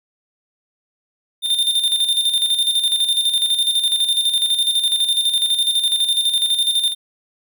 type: tone with tremolo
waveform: square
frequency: 3613 Hz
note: A7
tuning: 45 cents sharp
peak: -14 dBFS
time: 1.42-6.95 s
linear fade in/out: 50 ms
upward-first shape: square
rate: 12 Hz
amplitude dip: 55%
effects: none